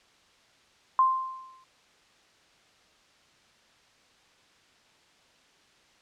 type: tone with exponential decay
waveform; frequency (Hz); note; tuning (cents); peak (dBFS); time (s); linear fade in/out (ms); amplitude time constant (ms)
sine; 1046.5; C6; 0; -16; 0.99-1.64; 1; 140
effects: white hiss -61 dBFS RMS until 6.01 s + low-pass 5000 Hz 12 dB/octave